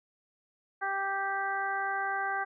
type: harmonic tone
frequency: 392 Hz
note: G4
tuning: in tune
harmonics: 1 / 2 / 3 / 4 / 5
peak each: -43 / -33 / -37 / -33 / -41 dBFS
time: 0.81-2.45 s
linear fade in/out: 20 ms
effects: none